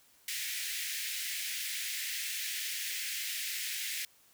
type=high-pass noise; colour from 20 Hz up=pink; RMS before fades=-37 dBFS; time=0.28-4.05 s; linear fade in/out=2 ms; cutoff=1800 Hz; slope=48 dB/octave; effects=white hiss -64 dBFS RMS until 4.33 s